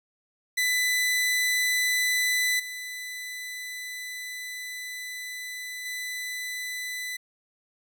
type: tone with level steps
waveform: sawtooth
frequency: 1997 Hz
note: B6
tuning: 19 cents sharp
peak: -19 / -31 / -28 dBFS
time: 0.57-7.17 s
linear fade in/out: 10 ms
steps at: 2.59 / 5.85 s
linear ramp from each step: 10 ms
effects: none